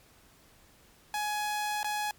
sawtooth tone with dropouts, 839 Hz, G#5, 17 cents sharp, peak -26 dBFS, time 1.14-2.11 s, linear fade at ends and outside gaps 1 ms, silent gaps 1.831-1.844 s, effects pink hiss -60 dBFS RMS until 2.18 s + MP3 96 kbps

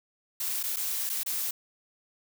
blue noise with dropouts, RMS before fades -31 dBFS, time 0.4-1.51 s, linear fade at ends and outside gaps 5 ms, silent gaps 0.63-0.636 / 0.762-0.767 / 1.094-1.098 / 1.234-1.261 s, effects none

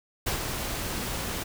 pink noise with ADSR envelope, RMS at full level -27 dBFS, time 0.26-1.44 s, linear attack 12 ms, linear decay 110 ms, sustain -5 dB, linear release 17 ms, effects none

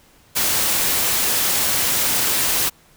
white noise, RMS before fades -19 dBFS, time 0.35-2.7 s, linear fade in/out 20 ms, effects pink hiss -53 dBFS RMS until 2.96 s

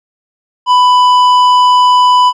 sine tone with tanh clipping, 995 Hz, B5, 13 cents sharp, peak -6 dBFS, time 0.66-2.33 s, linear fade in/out 50 ms, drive 10 dB, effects none

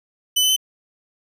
sawtooth tone with pitch steps, 3000 / 3026 / 3052 Hz, F#7 / F#7 / G7, +23 / +38 / -47 cents, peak -12 dBFS, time 0.36-0.564 s, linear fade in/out 10 ms, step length 68 ms, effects none

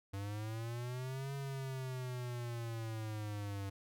square linear two-way sweep, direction up then down, 97.4 to 139.2 to 97.6 Hz, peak -40 dBFS, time 0.13-3.7 s, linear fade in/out 10 ms, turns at 1.34 s, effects none

